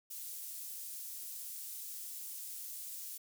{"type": "high-pass noise", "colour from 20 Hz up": "pink", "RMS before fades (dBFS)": -45, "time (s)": [0.1, 3.18], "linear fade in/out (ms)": 10, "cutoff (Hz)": 9800, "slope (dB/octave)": 12, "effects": []}